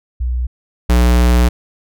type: tone pair in turn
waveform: sine / square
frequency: 61.4 / 60.48 Hz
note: B1 / B1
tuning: -9 / -36 cents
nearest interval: unison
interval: 27 cents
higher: first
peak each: -15 / -9 dBFS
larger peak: second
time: 0.2-0.47 / 0.89-1.49 s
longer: second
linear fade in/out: 10 ms
effects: none